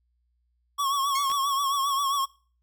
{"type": "tone with vibrato", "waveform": "square", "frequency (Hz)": 1108.7, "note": "C#6", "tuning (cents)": 0, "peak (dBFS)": -24, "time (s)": [0.78, 2.26], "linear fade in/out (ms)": 20, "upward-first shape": "triangle", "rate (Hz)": 7.5, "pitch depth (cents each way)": 72}
{"type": "tone with exponential decay", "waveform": "15% pulse", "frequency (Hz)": 2177, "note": "C#7", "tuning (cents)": -32, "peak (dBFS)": -23, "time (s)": [1.15, 1.39], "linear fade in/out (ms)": 5, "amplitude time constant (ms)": 51}
{"type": "clicks", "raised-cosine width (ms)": 0.2, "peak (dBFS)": -21, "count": 2, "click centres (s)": [1.301, 1.316]}
{"effects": ["noise-tail reverb RT60 0.4 s tail -22 dB re dry", "added 60 Hz sine -68 dBFS peak until 2.62 s"]}